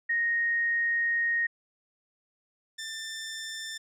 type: tone pair in turn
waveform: sine / 15% pulse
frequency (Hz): 1864.7 / 1782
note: A#6 / A6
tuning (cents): 0 / +22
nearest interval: minor second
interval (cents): 78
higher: first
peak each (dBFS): -24 / -29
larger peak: first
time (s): 0.09-1.47 / 2.78-3.78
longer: first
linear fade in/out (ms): 10
effects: low-pass 12000 Hz 12 dB/octave